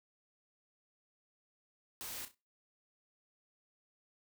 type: noise with echo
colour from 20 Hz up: white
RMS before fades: -44 dBFS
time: 2.01-2.25 s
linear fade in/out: 0 ms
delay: 32 ms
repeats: 3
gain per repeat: -10 dB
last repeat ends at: 2.346 s
effects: noise-tail reverb RT60 0.3 s tail -24 dB re dry